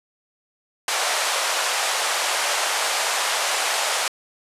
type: band-pass noise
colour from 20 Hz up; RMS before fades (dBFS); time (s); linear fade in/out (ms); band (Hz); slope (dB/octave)
pink; -23; 0.88-4.08; 2; 610 to 10000; 24
effects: resampled to 32000 Hz